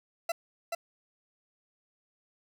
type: tone with echo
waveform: 40% pulse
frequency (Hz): 673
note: E5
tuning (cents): +36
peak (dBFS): -27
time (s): 0.29-0.32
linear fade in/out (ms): 5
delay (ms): 430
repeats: 1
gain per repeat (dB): -3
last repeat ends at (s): 0.75
effects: none